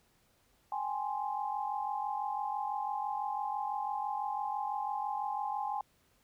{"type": "tone cluster", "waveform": "sine", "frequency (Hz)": [791, 837, 1045], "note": ["G5", "G#5", "C6"], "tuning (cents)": [15, 13, -2], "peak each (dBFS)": [-38, -35, -40], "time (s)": [0.72, 5.81], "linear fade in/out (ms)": 2, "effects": ["pink hiss -70 dBFS RMS until 6.23 s"]}